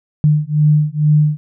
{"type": "beating tone pair", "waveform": "sine", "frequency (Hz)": [149.7, 151.9], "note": ["D3", "D#3"], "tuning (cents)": [33, -41], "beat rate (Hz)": 2.2, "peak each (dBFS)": -13, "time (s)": [0.24, 1.37], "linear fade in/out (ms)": 0, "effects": []}